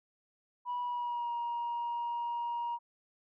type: tone with pitch glide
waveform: sine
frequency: 977 to 947 Hz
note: B5 to A#5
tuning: -19 to +27 cents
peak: -31 dBFS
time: 0.65-2.79 s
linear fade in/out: 50 ms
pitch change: -54 cents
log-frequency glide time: 0.81-1.32 s
effects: tanh soft clip ceiling -30 dBFS